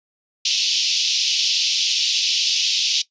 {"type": "band-pass noise", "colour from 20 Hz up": "white", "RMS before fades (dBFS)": -20, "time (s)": [0.45, 3.02], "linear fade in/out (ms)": 5, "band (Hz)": [2700, 5800], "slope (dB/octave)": 48, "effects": ["noise-tail reverb RT60 0.1 s tail -17 dB re dry", "resampled to 16000 Hz"]}